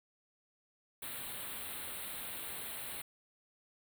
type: band-stop noise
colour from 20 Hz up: white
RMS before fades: -43 dBFS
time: 1.02-3.02 s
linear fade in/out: 5 ms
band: 4200 to 8200 Hz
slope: 96 dB/octave
effects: none